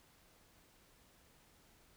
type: silence
effects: pink hiss -67 dBFS RMS until 1.96 s